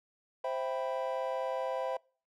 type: chord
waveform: triangle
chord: C major seventh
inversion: none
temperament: equal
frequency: 523.3 / 659.3 / 784 / 987.8 Hz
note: C5 / E5 / G5 / B5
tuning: 0 / 0 / 0 / 0 cents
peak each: -33 / -35 / -38 / -38 dBFS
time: 0.44-1.97 s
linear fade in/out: 5 ms
effects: noise-tail reverb RT60 0.4 s tail -25 dB re dry